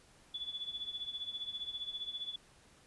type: tone with tremolo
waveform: sine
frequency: 3440 Hz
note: A7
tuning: 40 cents flat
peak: -35 dBFS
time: 0.34-2.36 s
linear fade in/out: 5 ms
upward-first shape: triangle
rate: 15 Hz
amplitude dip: 85%
effects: pink hiss -63 dBFS RMS until 2.86 s + resampled to 24000 Hz